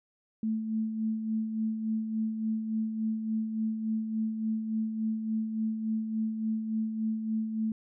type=tone with tremolo; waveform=sine; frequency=220 Hz; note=A3; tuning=in tune; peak=-26 dBFS; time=0.43-7.72 s; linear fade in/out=2 ms; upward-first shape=sine; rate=3.5 Hz; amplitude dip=50%; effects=none